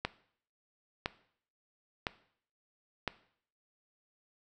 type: click train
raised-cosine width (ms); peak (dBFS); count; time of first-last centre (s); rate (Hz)
0.3; -15; 4; 0.05-3.077; 0.991
effects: noise-tail reverb RT60 0.6 s tail -17 dB re dry